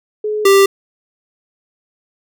sine / square tone pair in turn, 424.7 / 393.3 Hz, G#4 / G4, +39 / +6 cents, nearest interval minor second, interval 133 cents, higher first, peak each -16 / -7 dBFS, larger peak second, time 0.24-0.45 / 0.45-0.66 s, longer neither, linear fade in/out 5 ms, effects none

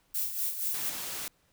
violet noise with tremolo, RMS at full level -30 dBFS, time 0.14-0.9 s, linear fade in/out 10 ms, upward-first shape sine, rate 4.2 Hz, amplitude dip 60%
white noise, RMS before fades -37 dBFS, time 0.74-1.28 s, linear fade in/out 2 ms
effects pink hiss -69 dBFS RMS until 1.52 s

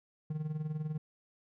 triangle tone with tremolo, 154 Hz, D#3, 17 cents flat, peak -29 dBFS, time 0.3-0.98 s, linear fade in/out 5 ms, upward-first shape sine, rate 20 Hz, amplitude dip 70%, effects none

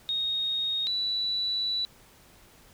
sine tone pair in turn, 3729 / 3951 Hz, A#7 / B7, 0 / 0 cents, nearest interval minor second, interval 100 cents, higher second, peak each -26 dBFS, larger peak neither, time 0.09-0.87 / 0.87-1.85 s, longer second, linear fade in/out 0 ms, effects pink hiss -56 dBFS RMS until 2.73 s

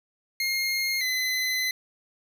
25% pulse tone pair in turn, 2136 / 2028 Hz, C7 / B6, +35 / +45 cents, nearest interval minor second, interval 90 cents, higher first, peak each -21 / -21 dBFS, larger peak neither, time 0.4-1.01 / 1.01-1.71 s, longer second, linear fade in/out 2 ms, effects none

